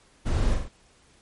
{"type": "noise with echo", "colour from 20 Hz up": "brown", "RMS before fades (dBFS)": -25, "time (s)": [0.25, 0.56], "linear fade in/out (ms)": 20, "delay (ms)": 43, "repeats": 3, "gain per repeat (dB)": -4, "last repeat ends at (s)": 0.689, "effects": ["pink hiss -59 dBFS RMS until 1.21 s", "MP3 48 kbps"]}